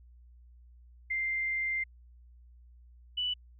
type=tone pair in turn; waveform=sine; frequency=2093 / 2969 Hz; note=C7 / F#7; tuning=0 / +5 cents; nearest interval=tritone; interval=605 cents; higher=second; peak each=-29 / -29 dBFS; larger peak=neither; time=1.1-1.84 / 3.17-3.34 s; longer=first; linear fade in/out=10 ms; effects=added 60 Hz sine -53 dBFS peak until 3.59 s